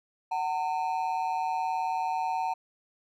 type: ring-modulated tone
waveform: triangle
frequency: 830 Hz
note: G#5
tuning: 1 cent flat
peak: -22 dBFS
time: 0.31-2.54 s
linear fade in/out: 10 ms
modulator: 79.3 Hz
effects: none